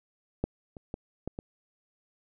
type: clicks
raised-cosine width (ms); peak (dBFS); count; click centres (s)
2; -14 / -30 / -21 / -20 / -23; 5; 0.44 / 0.768 / 0.941 / 1.276 / 1.389
effects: none